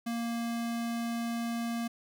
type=tone; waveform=square; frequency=233.1 Hz; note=A#3; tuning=in tune; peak=-32 dBFS; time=0.06-1.88 s; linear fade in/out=10 ms; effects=none